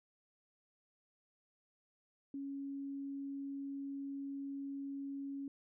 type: tone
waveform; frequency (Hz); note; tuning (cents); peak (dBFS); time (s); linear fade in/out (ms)
sine; 277.2; C#4; 0; -40; 2.34-5.48; 2
effects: none